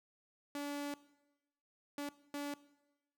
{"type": "tone bursts at uneven times", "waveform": "sawtooth", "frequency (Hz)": 287.6, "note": "D4", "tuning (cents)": -36, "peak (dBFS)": -35, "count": 3, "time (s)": [[0.55, 0.94], [1.98, 2.09], [2.34, 2.54]], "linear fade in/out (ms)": 2, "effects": ["noise-tail reverb RT60 1.0 s tail -19 dB re dry"]}